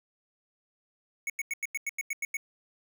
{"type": "tone bursts", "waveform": "square", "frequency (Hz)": 2217, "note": "C#7", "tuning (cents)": 0, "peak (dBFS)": -30, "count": 10, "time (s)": [1.27, 2.369], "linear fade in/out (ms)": 2, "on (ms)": 28, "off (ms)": 91, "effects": []}